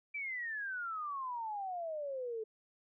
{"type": "exponential sweep", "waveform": "sine", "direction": "down", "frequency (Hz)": [2349, 430], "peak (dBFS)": -37, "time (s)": [0.14, 2.44], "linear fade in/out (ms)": 10, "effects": []}